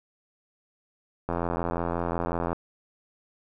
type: click train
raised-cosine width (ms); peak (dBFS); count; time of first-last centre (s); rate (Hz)
1; -14; 107; 1.29-2.53; 85.5
effects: none